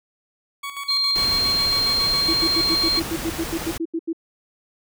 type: tone with tremolo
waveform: 20% pulse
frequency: 1123 Hz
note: C#6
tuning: 22 cents sharp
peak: -23 dBFS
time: 0.63-3 s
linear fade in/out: 10 ms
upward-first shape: square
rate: 7.3 Hz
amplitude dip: 60%
type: tone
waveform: sine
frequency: 4186 Hz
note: C8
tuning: in tune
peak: -18 dBFS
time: 0.88-3 s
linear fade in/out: 10 ms
type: noise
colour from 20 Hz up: pink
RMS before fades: -30 dBFS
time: 1.15-3.78 s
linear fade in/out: 10 ms
type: tone bursts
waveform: sine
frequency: 329.6 Hz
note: E4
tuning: in tune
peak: -21 dBFS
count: 14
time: 2.28-4.131 s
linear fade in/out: 10 ms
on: 57 ms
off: 81 ms
effects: none